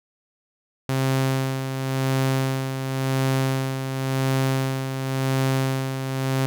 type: tone with tremolo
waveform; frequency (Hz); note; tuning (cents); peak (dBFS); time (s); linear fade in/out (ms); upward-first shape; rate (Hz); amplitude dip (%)
sawtooth; 133.1; C3; +30; -15; 0.89-6.46; 0; sine; 0.93; 55
effects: none